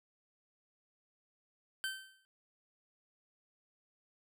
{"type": "tone with exponential decay", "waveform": "25% pulse", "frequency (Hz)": 1547, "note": "G6", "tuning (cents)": -23, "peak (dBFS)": -29, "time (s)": [1.84, 2.25], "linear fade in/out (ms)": 0, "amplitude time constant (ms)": 87, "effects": []}